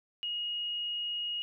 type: tone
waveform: sine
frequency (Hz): 2878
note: F#7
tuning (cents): -49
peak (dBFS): -32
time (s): 0.23-1.42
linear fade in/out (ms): 0
effects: none

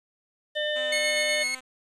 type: harmonic tone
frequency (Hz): 601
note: D5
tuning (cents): +40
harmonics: 1 / 3 / 5 / 6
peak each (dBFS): -28 / -31 / -33 / -34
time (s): 0.55-1.44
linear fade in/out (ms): 20
type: tone with vibrato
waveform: 5% pulse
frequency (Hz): 254.5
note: C4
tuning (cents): -48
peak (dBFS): -29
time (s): 0.75-1.61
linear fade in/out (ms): 20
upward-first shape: sine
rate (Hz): 4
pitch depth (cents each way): 25
type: tone with tremolo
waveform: sawtooth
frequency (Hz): 2177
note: C#7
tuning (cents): -32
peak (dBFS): -21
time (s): 0.92-1.55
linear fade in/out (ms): 5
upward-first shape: square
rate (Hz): 8.1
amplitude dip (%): 25
effects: resampled to 24000 Hz + 9-bit

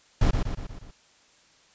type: noise with echo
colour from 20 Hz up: brown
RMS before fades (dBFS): -19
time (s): 0.21-0.31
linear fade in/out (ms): 5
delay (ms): 120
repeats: 5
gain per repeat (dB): -5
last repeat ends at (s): 0.91
effects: white hiss -59 dBFS RMS until 1.74 s + resampled to 16000 Hz

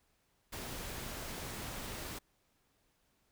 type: noise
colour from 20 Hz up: pink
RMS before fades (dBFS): -43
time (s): 0.52-2.19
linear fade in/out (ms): 10
effects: pink hiss -75 dBFS RMS until 3.31 s

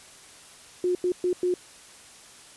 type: tone bursts at uneven times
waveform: sine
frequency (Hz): 359.9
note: F#4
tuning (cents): -48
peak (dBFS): -21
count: 4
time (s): 0.84-0.95 / 1.04-1.12 / 1.24-1.33 / 1.43-1.54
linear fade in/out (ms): 2
effects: white hiss -49 dBFS RMS until 2.56 s + resampled to 24000 Hz

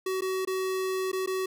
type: tone with dropouts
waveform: square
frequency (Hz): 376.8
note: F#4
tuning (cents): +32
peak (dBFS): -28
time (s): 0.06-1.46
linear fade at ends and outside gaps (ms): 5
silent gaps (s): 0.209-0.219 / 0.451-0.473 / 1.117-1.129 / 1.262-1.273
effects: none

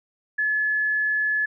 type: tone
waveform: sine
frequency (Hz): 1714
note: A6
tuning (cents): -46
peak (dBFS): -20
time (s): 0.38-1.46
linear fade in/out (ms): 10
effects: none

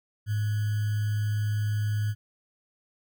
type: tone with sample-and-hold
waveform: sine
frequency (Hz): 105.5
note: G#2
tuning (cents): +28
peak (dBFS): -24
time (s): 0.26-2.15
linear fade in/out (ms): 50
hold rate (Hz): 1575
effects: none

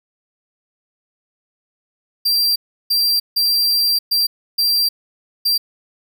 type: tone bursts at uneven times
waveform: 45% pulse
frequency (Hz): 4722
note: D8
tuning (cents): +9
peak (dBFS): -13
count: 6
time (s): 2.25-2.56 / 2.9-3.2 / 3.36-3.99 / 4.11-4.27 / 4.58-4.89 / 5.45-5.58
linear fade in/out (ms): 10
effects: none

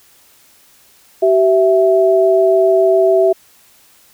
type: tone pair together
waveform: sine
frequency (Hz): 382.6 / 659.3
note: G4 / E5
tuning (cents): -42 / 0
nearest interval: major sixth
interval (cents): 942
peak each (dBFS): -11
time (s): 1.22-3.33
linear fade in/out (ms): 10
effects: white hiss -49 dBFS RMS until 4.13 s

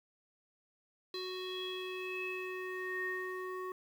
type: tone with low-pass filter sweep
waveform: square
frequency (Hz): 370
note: F#4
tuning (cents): 0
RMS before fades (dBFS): -40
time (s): 1.14-3.72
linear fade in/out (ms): 2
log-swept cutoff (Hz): 4100 to 1400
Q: 9.1
effects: 10-bit

